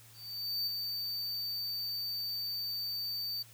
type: tone with ADSR envelope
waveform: square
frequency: 4592 Hz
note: D8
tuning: 40 cents flat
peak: -31 dBFS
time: 0.13-3.43 s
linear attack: 540 ms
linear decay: 9 ms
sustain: -4 dB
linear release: 11 ms
effects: added 114 Hz sine -58 dBFS peak until 3.53 s + white hiss -58 dBFS RMS until 3.53 s